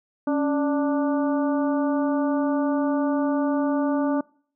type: harmonic tone with a mistuned harmonic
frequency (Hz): 294.3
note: D4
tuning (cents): +4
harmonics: 1 / 2 / 3 / 4 / 5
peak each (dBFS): -21 / -27 / -32 / -35 / -39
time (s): 0.27-4.21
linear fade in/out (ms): 5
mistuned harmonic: 1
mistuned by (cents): -88
effects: noise-tail reverb RT60 0.5 s tail -24 dB re dry